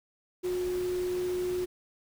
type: tone in noise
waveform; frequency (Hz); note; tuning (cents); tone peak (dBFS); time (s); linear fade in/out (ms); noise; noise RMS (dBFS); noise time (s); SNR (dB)
sine; 361.7; F#4; -39; -28; 0.43-1.66; 20; pink; -44; 0.43-1.66; +13
effects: none